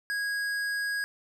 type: tone with tanh clipping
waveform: triangle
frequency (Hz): 1650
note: G#6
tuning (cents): -12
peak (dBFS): -30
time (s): 0.1-1.04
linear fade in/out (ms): 0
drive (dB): 18
effects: none